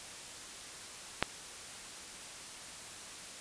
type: click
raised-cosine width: 0.3 ms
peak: -10 dBFS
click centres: 1.226 s
effects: white hiss -47 dBFS RMS until 3.4 s + resampled to 22050 Hz